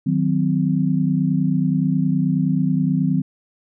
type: chord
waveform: sine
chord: C diminished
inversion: first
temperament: equal with one note detuned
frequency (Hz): 155.56 / 185 / 257.3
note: Eb3 / Gb3 / C4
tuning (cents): 0 / 0 / -29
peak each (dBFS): -20 / -20 / -21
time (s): 0.06-3.22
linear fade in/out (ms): 10
effects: none